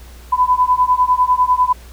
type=beating tone pair; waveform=sine; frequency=996 / 1006 Hz; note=B5 / B5; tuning=+14 / +32 cents; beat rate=10 Hz; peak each=-14 dBFS; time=0.32-1.73 s; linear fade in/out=10 ms; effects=added 60 Hz sine -36 dBFS peak until 1.92 s + pink hiss -44 dBFS RMS until 1.92 s